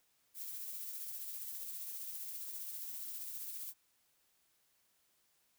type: noise with tremolo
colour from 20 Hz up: violet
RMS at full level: -43 dBFS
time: 0.34-3.74 s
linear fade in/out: 50 ms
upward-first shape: triangle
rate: 15 Hz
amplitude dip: 35%
effects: white hiss -75 dBFS RMS until 5.58 s

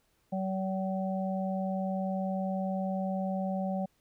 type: harmonic tone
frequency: 190 Hz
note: F#3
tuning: 46 cents sharp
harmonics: 1 / 3 / 4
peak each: -31 / -36 / -37 dBFS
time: 0.32-3.86 s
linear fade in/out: 10 ms
effects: pink hiss -72 dBFS RMS until 4 s

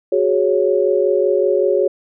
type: chord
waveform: sine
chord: F# suspended second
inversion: none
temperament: equal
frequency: 370 / 415.3 / 554.4 Hz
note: F#4 / G#4 / C#5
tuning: 0 / 0 / 0 cents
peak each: -17 dBFS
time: 0.12-1.88 s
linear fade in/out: 5 ms
effects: none

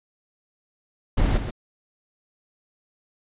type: noise with echo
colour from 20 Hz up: brown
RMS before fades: -20 dBFS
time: 1.17-1.38 s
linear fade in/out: 10 ms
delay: 130 ms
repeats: 1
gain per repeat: -7 dB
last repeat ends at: 1.51 s
effects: resampled to 8000 Hz

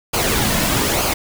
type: noise with flanger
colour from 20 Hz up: pink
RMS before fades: -18 dBFS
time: 0.13-1.14 s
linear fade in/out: 10 ms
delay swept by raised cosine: 0.53 to 2.53 ms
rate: 1.1 Hz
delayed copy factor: -0.5
effects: none

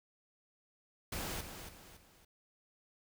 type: noise with echo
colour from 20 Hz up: pink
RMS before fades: -40 dBFS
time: 1.12-1.41 s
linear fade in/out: 5 ms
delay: 280 ms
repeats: 3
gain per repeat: -8 dB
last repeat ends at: 2.25 s
effects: none

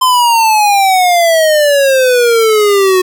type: exponential sweep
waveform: square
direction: down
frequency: 1037 to 365.2 Hz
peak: -7 dBFS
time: 0.01-3.02 s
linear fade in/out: 10 ms
effects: none

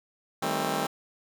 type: chord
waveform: 10% pulse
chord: A half-diminished seventh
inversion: second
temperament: just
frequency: 158.4 / 198 / 220 / 264 Hz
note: Eb3 / G3 / A3 / C4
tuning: +31 / +18 / 0 / +16 cents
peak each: -25 dBFS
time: 0.42-0.87 s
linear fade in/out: 5 ms
effects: none

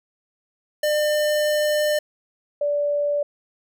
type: tone pair in turn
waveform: square / sine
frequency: 601 / 581.5 Hz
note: D5 / D5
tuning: +40 / -17 cents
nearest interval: minor second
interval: 57 cents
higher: first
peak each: -19 dBFS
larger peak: neither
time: 0.83-1.99 / 2.61-3.23 s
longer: first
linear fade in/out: 5 ms
effects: none

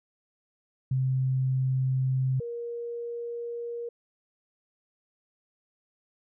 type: tone pair in turn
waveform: sine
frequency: 130.81 / 472 Hz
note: C3 / A#4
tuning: 0 / +22 cents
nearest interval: octave + minor seventh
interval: 2222 cents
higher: second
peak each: -23 / -32 dBFS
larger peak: first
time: 0.91-2.4 / 2.4-3.89 s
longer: neither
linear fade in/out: 5 ms
effects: none

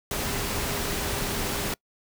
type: tone in noise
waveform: sine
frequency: 404.6 Hz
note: G#4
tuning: 45 cents flat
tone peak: -38 dBFS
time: 0.11-1.74 s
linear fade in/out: 2 ms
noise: pink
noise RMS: -29 dBFS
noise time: 0.11-1.74 s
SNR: -12 dB
effects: noise-tail reverb RT60 0.1 s tail -25 dB re dry

